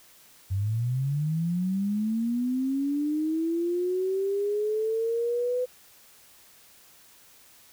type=linear sweep; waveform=sine; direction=up; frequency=92.5 to 504 Hz; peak=-24 dBFS; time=0.5-5.66 s; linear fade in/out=20 ms; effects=white hiss -55 dBFS RMS until 7.72 s